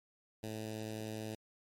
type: tone with notch filter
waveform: 10% pulse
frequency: 109.2 Hz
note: A2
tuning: 13 cents flat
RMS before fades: -42 dBFS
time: 0.43-1.35 s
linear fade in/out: 5 ms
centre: 1300 Hz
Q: 0.98
effects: MP3 64 kbps